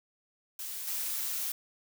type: noise with level steps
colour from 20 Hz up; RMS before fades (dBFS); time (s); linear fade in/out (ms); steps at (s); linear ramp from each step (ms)
blue; -39 / -34; 0.59-1.52; 2; 0.87; 2
effects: none

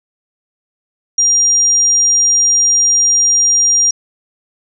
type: tone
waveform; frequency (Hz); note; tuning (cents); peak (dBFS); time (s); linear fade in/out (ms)
sine; 5700; F8; +34; -8; 1.18-3.91; 5
effects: none

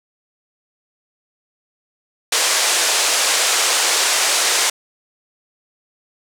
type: band-pass noise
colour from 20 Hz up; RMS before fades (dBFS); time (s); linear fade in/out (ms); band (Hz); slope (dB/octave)
white; -17; 2.32-4.7; 5; 410 to 8700; 24
effects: none

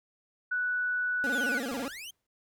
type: tone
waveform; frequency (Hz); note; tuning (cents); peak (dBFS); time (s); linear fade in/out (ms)
sine; 1480; F#6; 0; -27; 0.51-1.59; 10
type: tone with vibrato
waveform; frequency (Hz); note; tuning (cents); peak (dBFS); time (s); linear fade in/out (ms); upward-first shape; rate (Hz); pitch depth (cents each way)
25% pulse; 255.3; C4; -42; -29; 1.24-1.88; 0; square; 18; 140
type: linear two-way sweep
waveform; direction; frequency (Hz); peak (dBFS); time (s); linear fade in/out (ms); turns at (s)
sawtooth; down then up; 3729 to 661 to 3232; -37; 1.32-2.11; 10; 1.8
type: noise with exponential decay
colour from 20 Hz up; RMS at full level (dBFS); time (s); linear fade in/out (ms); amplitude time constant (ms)
pink; -46; 1.71-2.27; 5; 120
effects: none

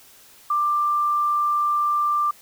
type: tone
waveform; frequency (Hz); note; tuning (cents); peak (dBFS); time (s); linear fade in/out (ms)
sine; 1184; D6; +14; -18; 0.5-2.31; 5
effects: white hiss -50 dBFS RMS until 2.41 s

